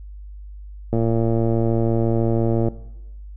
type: click train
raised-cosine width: 2 ms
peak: -8 dBFS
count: 201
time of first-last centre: 0.93-2.684 s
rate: 114 Hz
effects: noise-tail reverb RT60 0.9 s tail -17 dB re dry + added 50 Hz sine -34 dBFS peak until 3.36 s